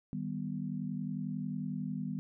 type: chord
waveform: sine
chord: Eb augmented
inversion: none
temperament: equal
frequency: 155.56 / 196 / 246.9 Hz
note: Eb3 / G3 / B3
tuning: 0 / 0 / 0 cents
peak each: -39 / -38 / -39 dBFS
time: 0.13-2.19 s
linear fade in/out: 0 ms
effects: none